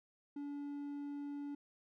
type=tone; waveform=triangle; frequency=286.7 Hz; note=D4; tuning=42 cents flat; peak=-39 dBFS; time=0.36-1.55 s; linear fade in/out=5 ms; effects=none